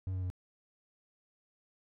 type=tone with pitch steps; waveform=triangle; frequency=94 / 92.7 / 91 Hz; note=F#2 / F#2 / F#2; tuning=+28 / +4 / -28 cents; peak=-31 dBFS; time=0.07-0.301 s; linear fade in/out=0 ms; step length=77 ms; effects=none